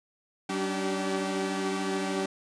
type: tone cluster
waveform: sawtooth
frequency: 191 / 286.9 / 300.5 / 385.8 Hz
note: G3 / D4 / D4 / G4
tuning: -45 / -40 / +40 / -28 cents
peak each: -29 / -30 / -36 / -28 dBFS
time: 0.49-2.26 s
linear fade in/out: 5 ms
effects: resampled to 22050 Hz